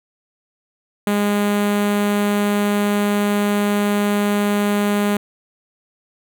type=tone with notch filter; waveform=sawtooth; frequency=205.2 Hz; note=G#3; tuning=21 cents flat; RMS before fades=-18 dBFS; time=1.07-5.17 s; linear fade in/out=2 ms; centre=5200 Hz; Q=1.5; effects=none